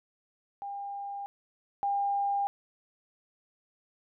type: tone pair in turn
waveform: sine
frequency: 802 / 802 Hz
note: G5 / G5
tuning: +39 / +39 cents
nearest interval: unison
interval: 0 cents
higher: neither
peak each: -35 / -26 dBFS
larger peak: second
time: 0.62-1.26 / 1.83-2.47 s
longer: neither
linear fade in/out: 0 ms
effects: none